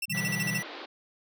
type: tone bursts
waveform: sawtooth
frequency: 2699 Hz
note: E7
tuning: 40 cents sharp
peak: -26 dBFS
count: 8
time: 0.02-0.58 s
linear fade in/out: 5 ms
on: 35 ms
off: 40 ms
type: chord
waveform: sine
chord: E minor seventh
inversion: second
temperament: equal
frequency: 123.47 / 146.83 / 164.81 / 196 Hz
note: B2 / D3 / E3 / G3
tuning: 0 / 0 / 0 / 0 cents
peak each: -38 / -40 / -35 / -35 dBFS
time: 0.08-0.63 s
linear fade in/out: 50 ms
type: tone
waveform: square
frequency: 1961 Hz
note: B6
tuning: 13 cents flat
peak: -33 dBFS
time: 0.12-0.63 s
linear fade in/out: 10 ms
type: band-pass noise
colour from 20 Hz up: pink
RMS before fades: -42 dBFS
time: 0.14-0.86 s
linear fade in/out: 10 ms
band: 280 to 4500 Hz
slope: 48 dB/octave
effects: none